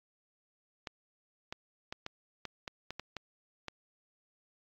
clicks, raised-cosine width 0.2 ms, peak -21 dBFS, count 10, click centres 0.872 / 1.525 / 1.925 / 2.064 / 2.453 / 2.678 / 2.906 / 2.996 / 3.167 / 3.683 s, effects low-pass 5000 Hz 12 dB/octave + AAC 32 kbps

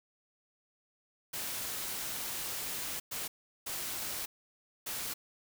white noise bursts at uneven times, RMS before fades -38 dBFS, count 4, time 1.33-3 / 3.11-3.28 / 3.66-4.26 / 4.86-5.14 s, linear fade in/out 10 ms, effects none

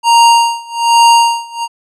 square tone with tremolo, 932.3 Hz, A#5, in tune, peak -4 dBFS, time 0.03-1.68 s, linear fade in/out 50 ms, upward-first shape sine, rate 1.2 Hz, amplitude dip 95%, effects resampled to 22050 Hz

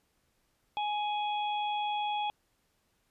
harmonic tone, 835 Hz, G#5, 9 cents sharp, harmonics 1 / 3 / 4, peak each -30 / -42 / -40 dBFS, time 0.77-2.3 s, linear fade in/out 0 ms, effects pink hiss -74 dBFS RMS until 3.1 s + resampled to 32000 Hz

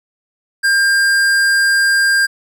sine tone with hard clipping, 1600 Hz, G6, 35 cents sharp, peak -12 dBFS, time 0.63-2.27 s, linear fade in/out 20 ms, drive 15 dB, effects none

